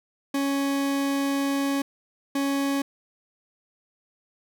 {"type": "tone pair in turn", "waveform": "40% pulse", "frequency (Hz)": [277.5, 277.5], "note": ["C#4", "C#4"], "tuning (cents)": [2, 2], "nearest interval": "unison", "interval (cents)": 0, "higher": "neither", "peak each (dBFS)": -22, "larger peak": "neither", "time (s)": [[0.34, 1.82], [2.35, 2.82]], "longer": "first", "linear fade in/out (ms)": 5, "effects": []}